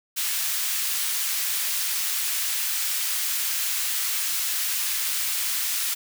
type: high-pass noise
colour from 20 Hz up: white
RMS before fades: -26 dBFS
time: 0.16-5.95 s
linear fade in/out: 20 ms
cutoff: 1600 Hz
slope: 12 dB/octave
effects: none